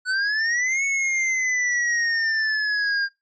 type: exponential two-way sweep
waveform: square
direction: up then down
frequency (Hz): 1480 to 2217 to 1600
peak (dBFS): -21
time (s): 0.05-3.09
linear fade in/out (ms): 50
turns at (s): 0.84
effects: noise-tail reverb RT60 0.2 s tail -23 dB re dry + resampled to 16000 Hz